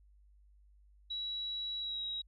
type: tone with pitch glide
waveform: sine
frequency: 3900 to 3835 Hz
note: B7 to A#7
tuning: -23 to +48 cents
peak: -36 dBFS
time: 1.1-2.22 s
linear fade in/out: 10 ms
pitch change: -29 cents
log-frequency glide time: 1.79-2.03 s
effects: added 50 Hz sine -60 dBFS peak until 2.27 s